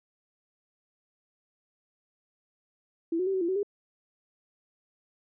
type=tone with pitch steps; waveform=sine; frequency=332.1 / 367.5 / 387 / 376.8 / 339.7 / 377.2 / 405.8 Hz; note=E4 / F#4 / G4 / F#4 / F4 / F#4 / G#4; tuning=+13 / -12 / -22 / +32 / -48 / +33 / -40 cents; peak=-25 dBFS; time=3.12-3.631 s; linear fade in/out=5 ms; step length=73 ms; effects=none